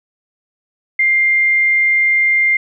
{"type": "tone", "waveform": "sine", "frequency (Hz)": 2100, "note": "C7", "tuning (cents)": 6, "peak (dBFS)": -10, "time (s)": [0.99, 2.57], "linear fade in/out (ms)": 5, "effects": []}